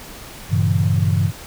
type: chord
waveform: sine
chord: G diminished seventh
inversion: none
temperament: equal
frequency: 98 / 116.54 / 138.59 / 164.81 Hz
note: G2 / Bb2 / Db3 / Fb3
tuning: 0 / 0 / 0 / 0 cents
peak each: -17 / -22 / -21 / -21 dBFS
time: 0.49-1.32 s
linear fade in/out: 50 ms
effects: pink hiss -37 dBFS RMS until 1.46 s